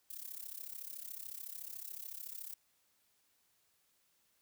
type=noise with amplitude modulation; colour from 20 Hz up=violet; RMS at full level=-43 dBFS; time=0.1-2.54 s; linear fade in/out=5 ms; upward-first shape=sine; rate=33.8 Hz; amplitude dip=85%; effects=white hiss -75 dBFS RMS until 4.41 s